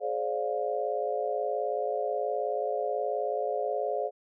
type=chord; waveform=sine; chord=D half-diminished seventh; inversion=second; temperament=just; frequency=422.9 / 528.6 / 587.3 / 704.8 Hz; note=Ab4 / C5 / D5 / F5; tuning=+31 / +18 / 0 / +16 cents; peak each=-33 dBFS; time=0-4.11 s; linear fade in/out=50 ms; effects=none